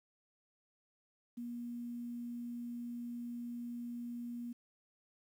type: tone with quantisation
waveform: sine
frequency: 238.9 Hz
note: A#3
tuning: 43 cents sharp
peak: -40 dBFS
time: 1.37-4.53 s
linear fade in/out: 10 ms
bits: 11
effects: none